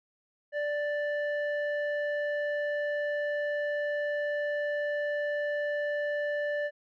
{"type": "tone with low-pass filter", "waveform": "square", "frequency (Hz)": 587.3, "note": "D5", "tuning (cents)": 0, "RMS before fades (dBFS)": -31, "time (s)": [0.52, 6.71], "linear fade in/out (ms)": 50, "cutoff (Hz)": 1600, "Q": 2.2, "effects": []}